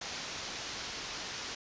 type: low-pass noise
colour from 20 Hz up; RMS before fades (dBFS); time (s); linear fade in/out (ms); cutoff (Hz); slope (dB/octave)
white; -41; 0.01-1.55; 5; 6500; 48
effects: resampled to 16000 Hz